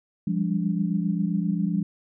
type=tone cluster; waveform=sine; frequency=173.7 / 194.1 / 201.4 / 289.3 Hz; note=F3 / G3 / G3 / D4; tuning=-9 / -17 / +47 / -26 cents; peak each=-25 / -33 / -26 / -32 dBFS; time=0.27-1.83 s; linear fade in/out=5 ms; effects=none